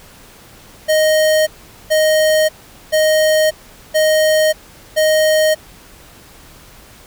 square tone bursts, 622.3 Hz, D#5, in tune, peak -11 dBFS, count 5, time 0.88-5.55 s, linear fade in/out 20 ms, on 590 ms, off 430 ms, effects pink hiss -42 dBFS RMS until 7.06 s

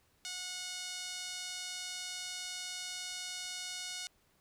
5% pulse tone with band-pass filter, 730 Hz, F#5, 24 cents flat, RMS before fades -42 dBFS, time 0.25-4.07 s, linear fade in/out 0 ms, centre 4200 Hz, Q 0.59, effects pink hiss -71 dBFS RMS until 4.4 s

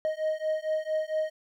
triangle beating tone pair, 622.3 / 626.7 Hz, D#5 / D#5, 0 / +12 cents, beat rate 4.4 Hz, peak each -28 dBFS, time 0.05-1.3 s, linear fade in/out 0 ms, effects none

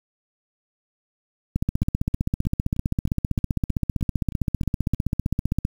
two click trains, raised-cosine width 5 ms, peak -21 / -9 dBFS, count 11 / 64, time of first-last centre 1.83-4.945 / 1.56-5.651 s, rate 3.21 / 15.4 Hz, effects 7-bit

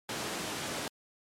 pink high-pass noise, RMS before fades -36 dBFS, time 0.09-0.88 s, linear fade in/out 2 ms, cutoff 180 Hz, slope 12 dB/octave, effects low-pass 10000 Hz 12 dB/octave + MP3 96 kbps

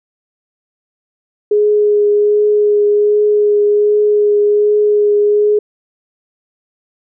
sine tone with vibrato, 416.4 Hz, G#4, 5 cents sharp, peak -8 dBFS, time 1.51-5.59 s, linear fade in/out 5 ms, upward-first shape triangle, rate 1.3 Hz, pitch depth 14 cents each way, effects none

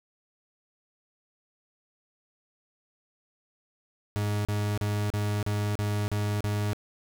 40% pulse tone bursts, 103.83 Hz, G#2, in tune, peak -25 dBFS, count 8, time 4.16-6.732 s, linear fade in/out 0 ms, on 290 ms, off 36 ms, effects none

